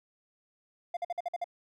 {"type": "tone bursts", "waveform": "triangle", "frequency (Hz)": 698.5, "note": "F5", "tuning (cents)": 0, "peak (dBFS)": -28, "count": 7, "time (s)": [0.94, 1.443], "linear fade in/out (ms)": 5, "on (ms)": 29, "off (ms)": 50, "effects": []}